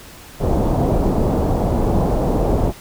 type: low-pass noise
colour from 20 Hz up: pink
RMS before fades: -17 dBFS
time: 0.39-2.73 s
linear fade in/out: 50 ms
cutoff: 810 Hz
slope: 24 dB/octave
effects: pink hiss -40 dBFS RMS until 2.8 s